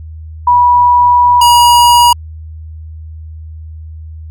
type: tone pair in turn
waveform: sine / square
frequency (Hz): 975 / 960.5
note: B5 / B5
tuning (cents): -23 / -48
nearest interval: unison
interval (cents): 25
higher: first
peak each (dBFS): -4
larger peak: neither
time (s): 0.47-1.41 / 1.41-2.13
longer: first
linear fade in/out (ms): 5
effects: added 79 Hz sine -25 dBFS peak until 4.3 s